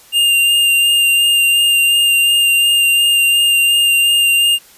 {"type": "tone with vibrato", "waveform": "square", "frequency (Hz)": 2800, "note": "F7", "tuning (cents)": 4, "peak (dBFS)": -10, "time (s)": [0.12, 4.59], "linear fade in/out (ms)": 50, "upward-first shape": "sine", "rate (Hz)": 2.8, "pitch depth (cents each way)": 15, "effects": ["white hiss -44 dBFS RMS until 4.77 s", "resampled to 32000 Hz"]}